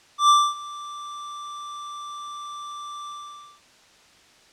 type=tone with ADSR envelope; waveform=square; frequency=1174.7 Hz; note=D6; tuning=in tune; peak=-12 dBFS; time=0.18-3.61 s; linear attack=110 ms; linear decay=250 ms; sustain=-22 dB; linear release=530 ms; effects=white hiss -54 dBFS RMS until 4.52 s + low-pass 6000 Hz 12 dB/octave